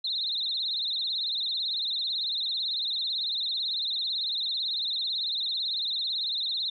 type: tone with vibrato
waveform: sine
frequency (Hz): 3897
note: B7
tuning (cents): -24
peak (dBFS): -27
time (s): 0.04-6.7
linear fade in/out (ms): 5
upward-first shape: triangle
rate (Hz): 18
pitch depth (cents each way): 170
effects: none